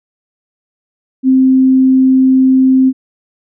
sine tone, 261.6 Hz, C4, in tune, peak -5 dBFS, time 1.23-2.93 s, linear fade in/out 50 ms, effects none

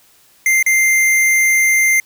square tone with dropouts, 2093 Hz, C7, in tune, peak -11 dBFS, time 0.46-2 s, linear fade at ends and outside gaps 2 ms, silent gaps 0.627-0.663 s, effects white hiss -51 dBFS RMS until 2.05 s

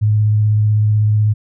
sine tone with vibrato, 106.4 Hz, G#2, 42 cents sharp, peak -10 dBFS, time 0.01-1.34 s, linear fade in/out 20 ms, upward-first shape sine, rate 16 Hz, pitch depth 15 cents each way, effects none

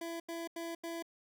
25% pulse tone bursts, 334.5 Hz, E4, 25 cents sharp, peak -35 dBFS, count 4, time 0.01-1.025 s, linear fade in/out 5 ms, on 190 ms, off 85 ms, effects none

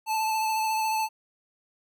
square tone with vibrato, 876 Hz, A5, 8 cents flat, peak -25 dBFS, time 0.06-1.09 s, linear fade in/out 50 ms, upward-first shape triangle, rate 14 Hz, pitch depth 22 cents each way, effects none

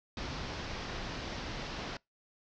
pink low-pass noise, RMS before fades -40 dBFS, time 0.17-1.97 s, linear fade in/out 2 ms, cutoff 5700 Hz, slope 48 dB/octave, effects noise-tail reverb RT60 0.2 s tail -26 dB re dry

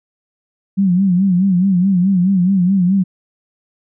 sine tone with vibrato, 186.4 Hz, F#3, 13 cents sharp, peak -10 dBFS, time 0.77-3.04 s, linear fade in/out 20 ms, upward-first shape sine, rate 4.7 Hz, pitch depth 110 cents each way, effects none

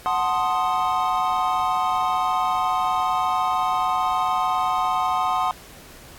triangle chord, F# diminished seventh, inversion none, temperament equal, 740 / 880 / 1046.5 / 1244.5 Hz, F#5 / A5 / C6 / Eb6, 0 / 0 / 0 / 0 cents, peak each -22 / -26 / -22 / -24 dBFS, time 0.06-5.51 s, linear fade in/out 0 ms, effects pink hiss -45 dBFS RMS until 6.18 s + AAC 64 kbps

